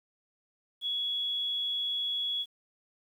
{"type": "tone", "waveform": "sine", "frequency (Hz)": 3362, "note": "G#7", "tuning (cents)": 20, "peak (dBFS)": -29, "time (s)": [0.81, 2.46], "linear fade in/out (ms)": 50, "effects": ["10-bit"]}